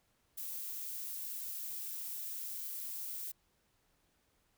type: noise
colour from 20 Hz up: violet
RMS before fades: -42 dBFS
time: 0.37-3.32 s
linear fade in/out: 10 ms
effects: pink hiss -75 dBFS RMS until 4.57 s